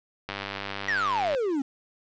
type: click train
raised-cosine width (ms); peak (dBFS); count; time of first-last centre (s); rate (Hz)
0.3; -16; 106; 0.29-1.348; 99.2
type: exponential sweep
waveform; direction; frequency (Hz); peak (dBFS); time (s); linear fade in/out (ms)
triangle; down; 1961 to 260.7; -22; 0.88-1.62; 5
effects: resampled to 16000 Hz + 9-bit